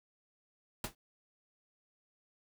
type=noise with exponential decay; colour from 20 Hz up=pink; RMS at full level=-33 dBFS; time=0.84-0.95 s; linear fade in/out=2 ms; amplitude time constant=22 ms; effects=none